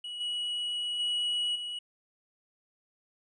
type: tone with level steps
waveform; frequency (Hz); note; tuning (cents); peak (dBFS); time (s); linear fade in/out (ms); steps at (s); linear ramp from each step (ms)
triangle; 2923; F#7; -22; -35 / -29 / -26 / -33; 0.04-1.79; 5; 0.2 / 0.99 / 1.55; 10
effects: resampled to 24000 Hz